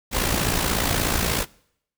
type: noise with amplitude modulation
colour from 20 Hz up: pink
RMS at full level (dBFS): -20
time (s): 0.11-1.46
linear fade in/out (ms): 50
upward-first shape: sine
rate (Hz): 56.5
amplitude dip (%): 60
effects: noise-tail reverb RT60 0.7 s tail -24 dB re dry